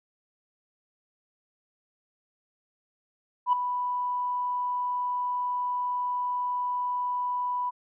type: tone with ADSR envelope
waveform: sine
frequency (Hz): 987.8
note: B5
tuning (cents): 0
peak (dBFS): -16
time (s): 3.46-7.71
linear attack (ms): 68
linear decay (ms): 6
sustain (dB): -10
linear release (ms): 24
effects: tanh soft clip ceiling -14 dBFS